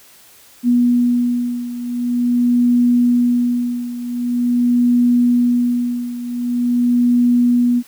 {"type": "beating tone pair", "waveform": "sine", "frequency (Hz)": [242.7, 243.15], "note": ["B3", "B3"], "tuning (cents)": [-30, -27], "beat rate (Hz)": 0.45, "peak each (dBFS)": [-14, -18], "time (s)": [0.63, 7.83], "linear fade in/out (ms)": 50, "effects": ["white hiss -46 dBFS RMS until 7.87 s"]}